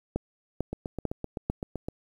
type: two click trains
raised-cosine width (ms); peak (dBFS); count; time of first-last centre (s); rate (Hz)
2; -14 / -19; 4 / 10; 0.16-1.499 / 0.73-1.885; 2.24 / 7.79
effects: 9-bit